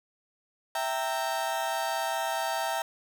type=chord; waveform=35% pulse; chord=E diminished; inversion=none; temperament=equal with one note detuned; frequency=659.3 / 784 / 922.7 Hz; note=E5 / G5 / Bb5; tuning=0 / 0 / -18 cents; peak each=-31 dBFS; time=0.75-2.82 s; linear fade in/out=2 ms; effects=none